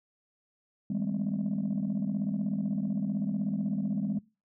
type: tone cluster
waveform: sine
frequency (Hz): 158.4 / 199.4 / 215.3 / 256.2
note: D#3 / G3 / A3 / C4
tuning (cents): +31 / +30 / -37 / -36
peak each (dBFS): -36 / -29 / -33 / -35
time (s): 0.9-4.19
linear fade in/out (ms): 5
effects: noise-tail reverb RT60 0.3 s tail -23 dB re dry + tanh soft clip ceiling -23 dBFS